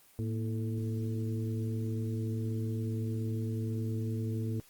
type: harmonic tone with a mistuned harmonic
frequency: 110 Hz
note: A2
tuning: in tune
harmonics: 1 / 2 / 3 / 4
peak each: -32 / -38 / -42 / -44 dBFS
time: 0.19-4.6 s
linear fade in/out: 0 ms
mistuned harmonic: 2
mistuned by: +88 cents
effects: white hiss -61 dBFS RMS until 4.69 s + Opus 24 kbps